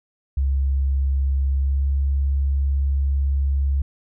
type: tone with pitch glide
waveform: sine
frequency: 68 to 68.99 Hz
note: C#2 to C#2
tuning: -33 to -8 cents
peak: -17 dBFS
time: 0.37-3.82 s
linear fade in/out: 5 ms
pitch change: +25 cents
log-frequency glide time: 1.56-1.86 s
effects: none